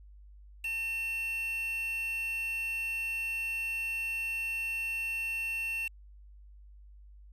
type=tone with quantisation; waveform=triangle; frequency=2700 Hz; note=E7; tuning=41 cents sharp; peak=-30 dBFS; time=0.64-5.88 s; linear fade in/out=5 ms; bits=7; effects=added 50 Hz sine -50 dBFS peak until 7.32 s + resampled to 32000 Hz